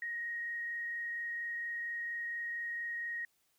sine tone with frequency modulation, 1877 Hz, A#6, 11 cents sharp, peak -36 dBFS, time 0.02-3.25 s, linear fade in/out 2 ms, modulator 24.3 Hz, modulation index 0.52, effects white hiss -75 dBFS RMS until 3.58 s

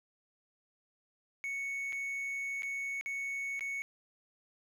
triangle tone with dropouts, 2217 Hz, C#7, in tune, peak -33 dBFS, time 1.44-3.82 s, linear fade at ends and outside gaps 0 ms, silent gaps 1.924-1.929 / 2.622-2.632 / 3.011-3.06 / 3.594-3.608 s, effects none

